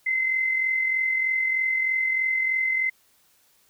sine tone with amplitude modulation, 2062 Hz, C7, 26 cents flat, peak -19 dBFS, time 0.06-2.9 s, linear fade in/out 10 ms, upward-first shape sine, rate 43.2 Hz, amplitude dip 45%, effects white hiss -62 dBFS RMS until 3.69 s

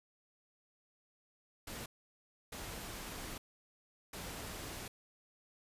pink noise bursts at uneven times, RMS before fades -45 dBFS, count 3, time 1.67-1.86 / 2.52-3.38 / 4.13-4.88 s, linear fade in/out 5 ms, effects resampled to 32000 Hz

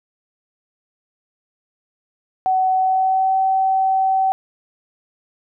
sine tone with pitch glide, 752 to 765.1 Hz, F#5 to G5, +28 to -42 cents, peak -14 dBFS, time 2.46-4.32 s, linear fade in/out 0 ms, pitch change +30 cents, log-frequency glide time 2.74-3.38 s, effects none

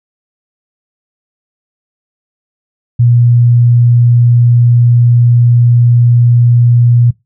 sine tone, 120 Hz, B2, 49 cents flat, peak -4 dBFS, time 2.99-7.11 s, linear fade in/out 10 ms, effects noise-tail reverb RT60 0.2 s tail -21 dB re dry

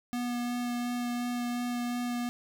square tone with vibrato, 242.6 Hz, B3, 31 cents flat, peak -31 dBFS, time 0.13-2.29 s, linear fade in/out 0 ms, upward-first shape sine, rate 2.8 Hz, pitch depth 10 cents each way, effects none

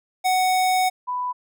square / sine tone pair in turn, 743 / 993 Hz, F#5 / B5, +7 / +9 cents, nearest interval perfect fourth, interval 502 cents, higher second, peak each -18 / -23 dBFS, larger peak first, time 0.24-0.9 / 1.07-1.33 s, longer first, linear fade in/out 20 ms, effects none

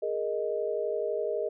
sine chord, Ab suspended second, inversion none, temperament just, 415.3 / 467.2 / 623 Hz, Ab4 / Bb4 / Eb5, 0 / +4 / +2 cents, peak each -32 dBFS, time 0.02-1.49 s, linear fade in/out 10 ms, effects none

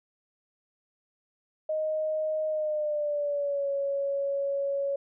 sine tone with pitch glide, 622.3 to 557.6 Hz, D#5 to C#5, 0 to +10 cents, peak -26 dBFS, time 1.69-4.96 s, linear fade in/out 5 ms, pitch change -190 cents, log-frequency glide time 2.48-3.69 s, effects none

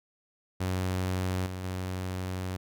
sawtooth tone with level steps, 92.5 Hz, F#2, in tune, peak -24 / -31 / -28 dBFS, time 0.6-2.57 s, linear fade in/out 10 ms, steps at 1.46 / 1.64 s, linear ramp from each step 2 ms, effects none

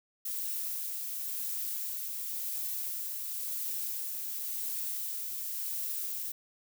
violet noise with tremolo, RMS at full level -35 dBFS, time 0.25-6.32 s, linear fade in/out 5 ms, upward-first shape sine, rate 0.94 Hz, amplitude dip 25%, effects none

